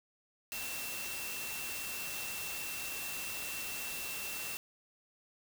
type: tone in noise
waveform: sine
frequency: 2696 Hz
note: E7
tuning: 38 cents sharp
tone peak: -43 dBFS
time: 0.52-4.57 s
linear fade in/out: 0 ms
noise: white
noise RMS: -41 dBFS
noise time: 0.52-4.57 s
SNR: -5 dB
effects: none